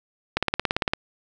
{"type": "click train", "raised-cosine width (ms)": 0.3, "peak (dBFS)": -5, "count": 11, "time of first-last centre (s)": [0.37, 0.935], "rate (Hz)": 17.7, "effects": []}